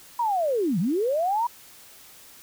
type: linear two-way sweep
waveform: sine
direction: down then up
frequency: 979 to 153.3 to 979 Hz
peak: -21 dBFS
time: 0.19-1.47 s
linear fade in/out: 5 ms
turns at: 0.79 s
effects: white hiss -49 dBFS RMS until 2.42 s